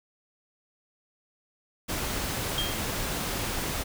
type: noise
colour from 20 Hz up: pink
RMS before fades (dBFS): -31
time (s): 1.88-3.84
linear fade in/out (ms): 20
type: tone with exponential decay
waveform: sine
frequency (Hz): 3216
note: G7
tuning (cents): +44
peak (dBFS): -25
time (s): 2.58-2.94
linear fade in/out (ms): 1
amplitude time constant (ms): 77
effects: none